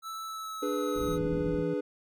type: tone with pitch glide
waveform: square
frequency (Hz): 1316 to 1273.4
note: E6 to D#6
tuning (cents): -3 to +40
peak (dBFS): -37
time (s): 0.02-1.19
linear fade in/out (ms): 50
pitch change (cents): -57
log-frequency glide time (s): 0.23-1.08
type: chord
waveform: triangle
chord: G# diminished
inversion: second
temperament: equal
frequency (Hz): 293.7 / 415.3 / 493.9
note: D4 / G#4 / B4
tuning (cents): 0 / 0 / 0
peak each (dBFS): -31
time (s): 0.62-1.81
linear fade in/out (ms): 10
type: low-pass noise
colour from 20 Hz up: pink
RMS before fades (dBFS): -38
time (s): 0.95-1.63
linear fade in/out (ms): 10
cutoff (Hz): 360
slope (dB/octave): 48
type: tone with vibrato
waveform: sine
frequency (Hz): 165.4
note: E3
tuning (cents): +6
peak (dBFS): -33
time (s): 1.08-1.74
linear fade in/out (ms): 5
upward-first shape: square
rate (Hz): 16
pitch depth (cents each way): 9
effects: none